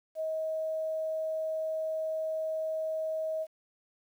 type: tone with quantisation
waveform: sine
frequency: 634 Hz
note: D#5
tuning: 32 cents sharp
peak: -30 dBFS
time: 0.15-3.47 s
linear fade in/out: 50 ms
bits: 10
effects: none